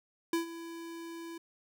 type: tone with ADSR envelope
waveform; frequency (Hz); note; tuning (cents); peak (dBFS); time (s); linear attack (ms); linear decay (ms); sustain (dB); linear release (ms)
square; 333.7; E4; +21; -27; 0.33-1.38; 3; 120; -15; 6
effects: none